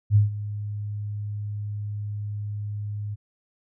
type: tone with ADSR envelope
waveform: sine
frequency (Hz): 103.83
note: G#2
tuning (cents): 0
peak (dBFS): -12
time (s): 0.1-3.16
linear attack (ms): 57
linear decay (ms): 140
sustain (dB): -16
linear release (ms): 26
effects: none